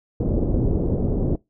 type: low-pass noise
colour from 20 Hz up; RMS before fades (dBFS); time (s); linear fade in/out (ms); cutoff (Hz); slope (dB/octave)
pink; -21; 0.2-1.36; 5; 490; 24
effects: noise-tail reverb RT60 0.2 s tail -23 dB re dry